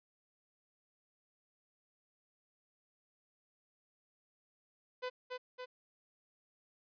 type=tone with echo; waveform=sawtooth; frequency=503 Hz; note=B4; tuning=32 cents sharp; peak=-33 dBFS; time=5.02-5.1 s; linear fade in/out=20 ms; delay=280 ms; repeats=2; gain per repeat=-3 dB; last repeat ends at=5.66 s; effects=resampled to 11025 Hz